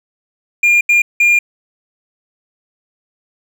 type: tone bursts at uneven times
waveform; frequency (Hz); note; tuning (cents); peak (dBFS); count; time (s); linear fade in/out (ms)
triangle; 2409; D7; +43; -6; 3; 0.63-0.81 / 0.89-1.02 / 1.2-1.39; 5
effects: none

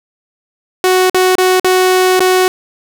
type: tone with dropouts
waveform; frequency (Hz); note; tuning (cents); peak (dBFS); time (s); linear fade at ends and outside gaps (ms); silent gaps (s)
sawtooth; 370; F#4; 0; -4; 0.84-2.48; 1; 1.098-1.145 / 1.354-1.382 / 1.598-1.645 / 2.194-2.204
effects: none

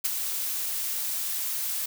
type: noise with ADSR envelope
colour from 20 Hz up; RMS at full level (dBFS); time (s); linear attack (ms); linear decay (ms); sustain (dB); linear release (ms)
blue; -23; 0.04-1.86; 13; 20; -7; 6
effects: none

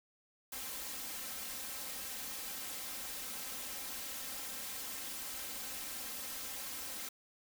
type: noise with comb filter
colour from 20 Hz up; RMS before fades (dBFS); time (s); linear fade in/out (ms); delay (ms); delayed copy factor
white; -43; 0.52-7.09; 5; 3.8; +0.75
effects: none

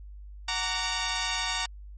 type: chord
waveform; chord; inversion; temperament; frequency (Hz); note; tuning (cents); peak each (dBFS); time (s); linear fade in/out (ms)
10% pulse; Gb augmented; none; just; 740 / 925 / 1156.2; Gb5 / Bb5 / D6; 0 / -14 / -27; -26 / -22 / -26; 0.48-1.66; 5
effects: added 50 Hz sine -41 dBFS peak until 1.97 s + MP3 32 kbps

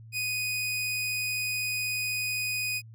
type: tone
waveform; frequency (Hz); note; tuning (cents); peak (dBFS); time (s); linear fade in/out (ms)
sawtooth; 2489; D#7; 0; -25; 0.12-2.82; 50
effects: added 112 Hz sine -45 dBFS peak until 2.94 s

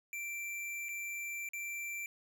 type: tone with dropouts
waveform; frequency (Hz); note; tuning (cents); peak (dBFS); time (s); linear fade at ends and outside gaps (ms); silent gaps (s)
square; 2349; D7; 0; -39; 0.13-2.06; 1; 0.886-0.89 / 1.489-1.534
effects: none

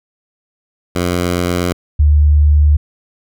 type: tone pair in turn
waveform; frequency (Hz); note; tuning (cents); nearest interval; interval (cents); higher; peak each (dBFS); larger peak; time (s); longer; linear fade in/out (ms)
10% pulse / sine; 88.4 / 74.21; F2 / D2; +22 / +19; minor third; 303; first; -6; neither; 0.95-1.73 / 1.99-2.77; neither; 10
effects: none

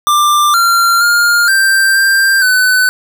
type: tone with pitch steps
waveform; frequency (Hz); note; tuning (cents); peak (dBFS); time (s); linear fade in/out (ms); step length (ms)
square; 1186 / 1378 / 1411 / 1572 / 1581 / 1506; D6 / F6 / F6 / G6 / G6 / F#6; +17 / -24 / +17 / +4 / +14 / +30; -8; 0.07-2.89; 0; 470
effects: none

